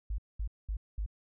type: tone bursts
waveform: sine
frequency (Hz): 51.6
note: G#1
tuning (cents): -10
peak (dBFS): -31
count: 4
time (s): 0.1-1.062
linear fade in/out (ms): 5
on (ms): 83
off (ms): 210
effects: none